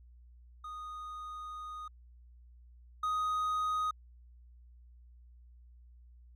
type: tone pair in turn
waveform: triangle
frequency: 1239 / 1249.1 Hz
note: D#6 / D#6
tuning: -8 / +6 cents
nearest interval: unison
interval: 14 cents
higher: second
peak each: -39 / -28 dBFS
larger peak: second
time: 0.64-1.88 / 3.03-3.91 s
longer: first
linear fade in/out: 5 ms
effects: added 60 Hz sine -54 dBFS peak until 6.35 s